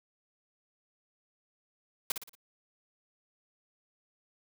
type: noise with echo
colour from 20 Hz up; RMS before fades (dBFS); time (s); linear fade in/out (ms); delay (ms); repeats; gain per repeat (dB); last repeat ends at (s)
white; -30; 2.1-2.12; 2; 58; 4; -7; 2.352
effects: none